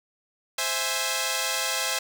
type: chord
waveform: 5% pulse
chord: C augmented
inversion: none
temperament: equal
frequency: 523.3 / 659.3 / 830.6 Hz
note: C5 / E5 / G#5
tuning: 0 / 0 / 0 cents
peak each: -18 dBFS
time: 0.58-1.99 s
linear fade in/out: 5 ms
effects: none